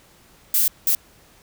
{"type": "noise bursts at uneven times", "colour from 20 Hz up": "violet", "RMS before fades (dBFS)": -18, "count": 2, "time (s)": [[0.54, 0.68], [0.87, 0.95]], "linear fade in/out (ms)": 2, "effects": ["pink hiss -53 dBFS RMS until 1.42 s"]}